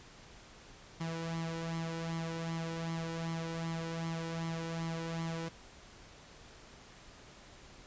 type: tone with flanger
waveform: sawtooth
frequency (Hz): 164.81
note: E3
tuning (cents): 0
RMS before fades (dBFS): -38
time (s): 1-5.49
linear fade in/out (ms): 10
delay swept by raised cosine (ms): 0.94 to 2.14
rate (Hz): 2.6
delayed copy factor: +0.6
effects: pink hiss -55 dBFS RMS until 7.86 s + resampled to 16000 Hz